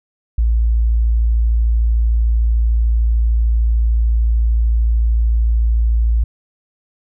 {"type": "tone", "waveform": "sine", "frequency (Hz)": 56.7, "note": "A#1", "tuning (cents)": -47, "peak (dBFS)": -11, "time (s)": [0.38, 6.24], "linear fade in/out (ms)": 5, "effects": []}